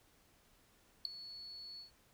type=tone with ADSR envelope; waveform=sine; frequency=4405 Hz; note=C#8; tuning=12 cents flat; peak=-26 dBFS; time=1.05-1.91 s; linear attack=3 ms; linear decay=3 ms; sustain=-21 dB; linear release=120 ms; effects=tanh soft clip ceiling -25 dBFS + pink hiss -69 dBFS RMS until 2.13 s